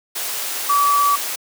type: tone in noise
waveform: sine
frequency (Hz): 1148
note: D6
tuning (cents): -40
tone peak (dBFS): -13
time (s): 0.69-1.16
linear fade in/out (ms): 10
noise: white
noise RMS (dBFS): -25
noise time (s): 0.15-1.36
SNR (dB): +9
effects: high-pass 400 Hz 12 dB/octave